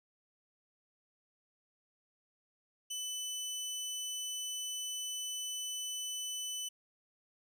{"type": "tone", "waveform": "20% pulse", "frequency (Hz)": 3000, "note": "F#7", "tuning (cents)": 23, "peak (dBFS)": -32, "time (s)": [2.9, 6.69], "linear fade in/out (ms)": 10, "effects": []}